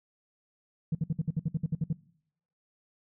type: tone bursts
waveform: sine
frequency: 159.3 Hz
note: D#3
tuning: 41 cents sharp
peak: -23 dBFS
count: 12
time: 0.92-1.929 s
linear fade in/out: 5 ms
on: 30 ms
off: 59 ms
effects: noise-tail reverb RT60 0.7 s tail -23 dB re dry + tanh soft clip ceiling -22 dBFS